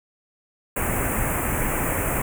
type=band-stop noise; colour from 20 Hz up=pink; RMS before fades=-24 dBFS; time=0.76-2.22 s; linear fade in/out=5 ms; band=2500 to 7600 Hz; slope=48 dB/octave; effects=none